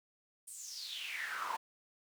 brown noise with high-pass filter sweep, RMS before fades -42 dBFS, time 0.47-1.57 s, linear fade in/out 10 ms, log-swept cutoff 9300 to 890 Hz, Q 6.3, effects none

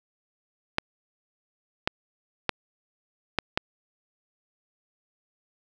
clicks, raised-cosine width 0.3 ms, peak -6 dBFS, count 5, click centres 0.784 / 1.875 / 2.493 / 3.387 / 3.575 s, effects none

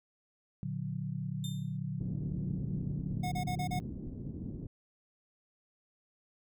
sine chord, Bb augmented, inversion none, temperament equal with one note detuned, 116.54 / 146.83 / 182.98 Hz, Bb2 / D3 / F#3, 0 / 0 / -19 cents, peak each -40 / -37 / -39 dBFS, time 0.63-3.8 s, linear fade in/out 0 ms
sawtooth tone with exponential decay, 3600 Hz, A7, 39 cents sharp, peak -36 dBFS, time 1.44-1.77 s, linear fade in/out 2 ms, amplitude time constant 70 ms
white low-pass noise, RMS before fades -41 dBFS, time 2-4.67 s, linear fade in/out 5 ms, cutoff 270 Hz, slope 24 dB/octave
square tone bursts, 726 Hz, F#5, 33 cents flat, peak -36 dBFS, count 5, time 3.23-3.795 s, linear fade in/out 10 ms, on 89 ms, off 30 ms
effects none

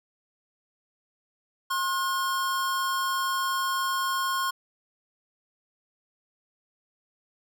square tone pair together, 1068 / 1445.1 Hz, C6 / F#6, +35 / -41 cents, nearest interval perfect fourth, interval 524 cents, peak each -27 / -32 dBFS, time 1.7-4.51 s, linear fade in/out 10 ms, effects none

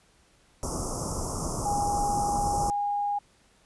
pink band-stop noise, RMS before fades -31 dBFS, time 0.63-2.7 s, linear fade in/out 0 ms, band 1300 to 5200 Hz, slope 96 dB/octave
sine tone, 817 Hz, G#5, 29 cents flat, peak -25 dBFS, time 1.65-3.19 s, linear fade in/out 10 ms
effects pink hiss -62 dBFS RMS until 3.65 s + resampled to 24000 Hz

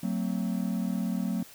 triangle chord, F# diminished, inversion none, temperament equal with one note detuned, 185 / 225 / 261.6 Hz, F#3 / A3 / C4, 0 / +39 / 0 cents, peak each -28 / -29 / -34 dBFS, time 0.03-1.43 s, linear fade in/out 5 ms, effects white hiss -51 dBFS RMS until 1.54 s

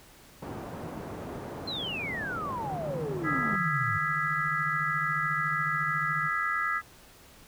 pink band-pass noise, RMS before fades -39 dBFS, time 0.42-3.56 s, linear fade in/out 5 ms, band 110 to 940 Hz, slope 12 dB/octave
sine exponential sweep, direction down, 4218 to 98 Hz, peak -32 dBFS, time 1.67-3.98 s, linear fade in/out 10 ms
sine tone with tremolo, 151.6 Hz, D#3, 45 cents flat, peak -33 dBFS, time 2.66-6.29 s, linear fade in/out 2 ms, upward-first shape sine, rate 14 Hz, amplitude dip 75%
sine chord, E major seventh, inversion third, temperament equal with one note detuned, 1244.5 / 1333.8 / 1661.2 / 1975.5 Hz, D#6 / E6 / G#6 / B6, 0 / +20 / 0 / 0 cents, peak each -32 dBFS, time 3.23-6.82 s, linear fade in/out 50 ms
effects pink hiss -54 dBFS RMS until 7.47 s

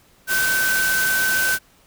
sine tone in noise, 1530 Hz, G6, 42 cents flat, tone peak -18 dBFS, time 0.27-1.59 s, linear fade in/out 50 ms, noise white, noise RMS -24 dBFS, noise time 0.27-1.59 s, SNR +3 dB, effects pink hiss -55 dBFS RMS until 1.86 s

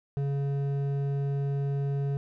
sine tone with hard clipping, 140 Hz, C#3, 18 cents sharp, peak -28 dBFS, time 0.17-2.17 s, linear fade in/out 0 ms, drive 8 dB, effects none

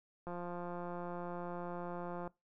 click train, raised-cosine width 1 ms, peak -30 dBFS, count 352, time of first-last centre 0.27-2.276 s, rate 175 Hz, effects noise-tail reverb RT60 0.2 s tail -21 dB re dry

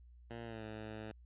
10% pulse tone with pitch glide, 116.54 to 108.74 Hz, A#2 to A2, 0 to -20 cents, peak -36 dBFS, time 0.3-1.12 s, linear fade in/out 10 ms, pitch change -120 cents, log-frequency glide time 0.44-0.64 s, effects added 60 Hz sine -56 dBFS peak until 1.25 s + resampled to 8000 Hz

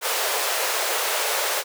pink high-pass noise, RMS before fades -24 dBFS, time 0.01-1.64 s, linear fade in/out 50 ms, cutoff 430 Hz, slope 48 dB/octave, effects none

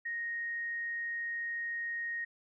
sine tone, 1867 Hz, A#6, 2 cents sharp, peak -34 dBFS, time 0.05-2.25 s, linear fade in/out 10 ms, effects none

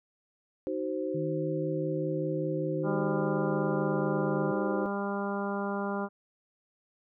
sine chord, C diminished, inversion first, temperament equal with one note detuned, 311.1 / 376.2 / 523.3 Hz, Eb4 / Gb4 / C5, 0 / +29 / 0 cents, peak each -34 dBFS, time 0.67-4.86 s, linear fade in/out 0 ms
sine tone with pitch glide, 155.56 to 151.74 Hz, D#3 to D#3, 0 to -43 cents, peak -33 dBFS, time 1.14-4.52 s, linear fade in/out 10 ms, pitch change -43 cents, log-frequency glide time 2.6-3.94 s
harmonic tone, 200 Hz, G3, 35 cents sharp, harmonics 1 / 2 / 3 / 4 / 5 / 6 / 7, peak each -33 / -36 / -38 / -39 / -40 / -41 / -41 dBFS, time 2.83-6.09 s, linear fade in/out 50 ms
effects none

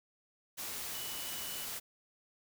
sine tone in noise, 2960 Hz, F#7, in tune, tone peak -47 dBFS, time 0.93-1.66 s, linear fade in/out 20 ms, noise white, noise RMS -41 dBFS, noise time 0.57-1.8 s, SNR -9 dB, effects none

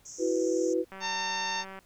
white band-pass noise, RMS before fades -45 dBFS, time 0.05-0.74 s, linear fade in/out 10 ms, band 5600 to 7200 Hz, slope 96 dB/octave
sine chord, E suspended second, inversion none, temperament just, 329.6 / 370.8 / 494.4 Hz, E4 / F#4 / B4, 0 / +4 / +2 cents, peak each -29 dBFS, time 0.18-0.85 s, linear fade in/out 50 ms
click train, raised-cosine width 0.5 ms, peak -29 dBFS, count 168, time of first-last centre 0.92-1.79 s, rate 192 Hz
harmonic tone, 907 Hz, A#5, 48 cents flat, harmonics 1 / 2 / 3 / 4 / 5 / 6 / 7, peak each -33 / -36 / -38 / -39 / -40 / -41 / -41 dBFS, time 1-1.65 s, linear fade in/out 50 ms
effects pink hiss -63 dBFS RMS until 1.85 s

